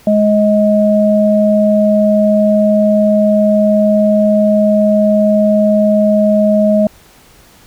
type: tone pair together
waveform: sine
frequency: 210 / 629.3 Hz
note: G#3 / D#5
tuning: +19 / +19 cents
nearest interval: octave + perfect fifth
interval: 1900 cents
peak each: -10 dBFS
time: 0.07-6.87 s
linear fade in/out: 2 ms
effects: pink hiss -44 dBFS RMS until 7.66 s